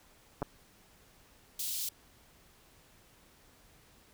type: clicks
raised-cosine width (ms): 1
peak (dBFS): -20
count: 2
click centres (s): 0.42 / 0.427
type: high-pass noise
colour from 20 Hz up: white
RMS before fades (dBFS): -36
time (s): 1.59-1.89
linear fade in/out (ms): 5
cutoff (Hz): 3200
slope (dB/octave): 24
effects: pink hiss -62 dBFS RMS until 4.13 s